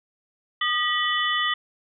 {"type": "tone cluster", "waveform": "sine", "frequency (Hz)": [1222, 1934, 3008, 3459], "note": ["D#6", "B6", "F#7", "A7"], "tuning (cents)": [-32, -37, 28, -30], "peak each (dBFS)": [-26, -25, -27, -30], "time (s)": [0.61, 1.54], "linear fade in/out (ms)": 5, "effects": []}